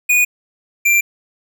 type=tone pair in turn; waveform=square; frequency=2462 / 2365 Hz; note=D#7 / D7; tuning=-19 / +12 cents; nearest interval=minor second; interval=69 cents; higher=first; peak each=-11 dBFS; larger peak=neither; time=0.09-0.25 / 0.85-1.01 s; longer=neither; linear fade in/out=10 ms; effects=none